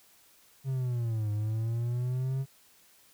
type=linear two-way sweep; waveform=triangle; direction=down then up; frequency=136 to 103.83 to 136 Hz; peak=-26 dBFS; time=0.64-2.46 s; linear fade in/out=50 ms; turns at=1.31 s; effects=white hiss -61 dBFS RMS until 3.13 s